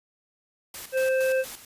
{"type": "noise with tremolo", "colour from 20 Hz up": "white", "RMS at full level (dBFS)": -38, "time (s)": [0.74, 1.65], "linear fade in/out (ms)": 2, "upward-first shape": "square", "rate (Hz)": 4.3, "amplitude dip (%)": 65}
{"type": "harmonic tone", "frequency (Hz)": 523.3, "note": "C5", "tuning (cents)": 0, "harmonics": [1, 3, 5], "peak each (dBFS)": [-21, -31, -35], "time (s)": [0.92, 1.45], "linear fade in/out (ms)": 50}
{"effects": ["resampled to 32000 Hz"]}